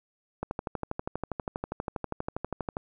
click train, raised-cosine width 1 ms, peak -17 dBFS, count 30, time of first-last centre 0.43-2.769 s, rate 12.4 Hz, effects none

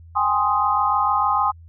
sine chord, Ab major seventh, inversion third, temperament equal with one note detuned, 784 / 830.6 / 1046.5 / 1248.8 Hz, G5 / Ab5 / C6 / Eb6, 0 / 0 / 0 / +6 cents, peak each -26 / -22 / -21 / -21 dBFS, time 0.15-1.52 s, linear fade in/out 20 ms, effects added 83 Hz sine -41 dBFS peak until 1.68 s

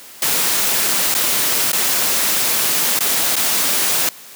white noise with dropouts, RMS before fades -17 dBFS, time 0.22-4.09 s, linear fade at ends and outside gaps 2 ms, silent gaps 1.142-1.149 / 1.719-1.73 / 2.991-3.006 / 3.356-3.364 s, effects white hiss -39 dBFS RMS until 4.35 s + high-pass 150 Hz 12 dB/octave

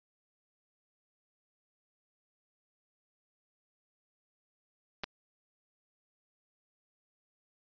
clicks, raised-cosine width 0.2 ms, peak -18 dBFS, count 2, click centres 5.036 / 5.041 s, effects resampled to 11025 Hz

